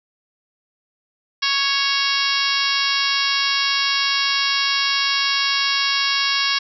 harmonic tone with a mistuned harmonic, 554.4 Hz, C#5, in tune, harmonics 2 / 3 / 4 / 5 / 6 / 7 / 8 / 9 / 10, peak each -26 / -26 / -26 / -26 / -26 / -26 / -26 / -26 / -26 dBFS, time 1.42-6.59 s, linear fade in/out 10 ms, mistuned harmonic 6, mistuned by -17 cents, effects none

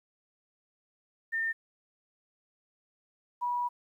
sine tone pair in turn, 1811 / 972.2 Hz, A6 / B5, +49 / -28 cents, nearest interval major seventh, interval 1077 cents, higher first, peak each -28 dBFS, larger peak neither, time 1.32-1.53 / 3.41-3.69 s, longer second, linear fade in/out 20 ms, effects 11-bit

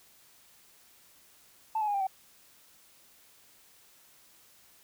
sine tone with pitch steps, 880 / 849.5 / 820.1 / 791.7 / 764.3 Hz, A5 / G#5 / G#5 / G5 / G5, 0 / +39 / -22 / +17 / -44 cents, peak -26 dBFS, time 1.75-2.07 s, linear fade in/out 5 ms, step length 64 ms, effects tanh soft clip ceiling -22 dBFS + white hiss -60 dBFS RMS until 4.83 s

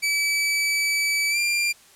sawtooth tone with pitch glide, 2300 to 2384 Hz, D7 to D7, -37 to +25 cents, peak -17 dBFS, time 0.02-1.73 s, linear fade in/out 20 ms, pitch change +62 cents, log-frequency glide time 1.3-1.38 s, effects white hiss -52 dBFS RMS until 1.95 s + low-pass 11000 Hz 12 dB/octave

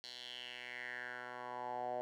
10% pulse tone with band-pass filter sweep, 123.47 Hz, B2, in tune, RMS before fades -45 dBFS, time 0.04-2.01 s, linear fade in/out 0 ms, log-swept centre 4200 to 650 Hz, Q 4.5, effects none

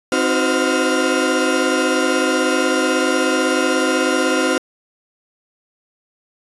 35% pulse tone cluster, 263.6 / 313.5 / 365.4 / 511 / 1404 Hz, C4 / D#4 / F#4 / C5 / F6, +13 / +13 / -22 / -41 / +9 cents, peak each -20 dBFS, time 0.12-4.58 s, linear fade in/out 2 ms, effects resampled to 24000 Hz

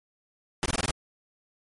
pink noise bursts, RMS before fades -26 dBFS, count 6, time 0.63-0.908 s, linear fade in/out 0 ms, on 28 ms, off 22 ms, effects MP3 48 kbps

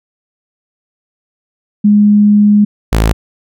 sine / sawtooth tone pair in turn, 207.4 / 54.57 Hz, G#3 / A1, -2 / -14 cents, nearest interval octave + major seventh, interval 2312 cents, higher first, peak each -4 dBFS, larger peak neither, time 1.84-2.65 / 2.92-3.13 s, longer first, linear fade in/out 10 ms, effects none

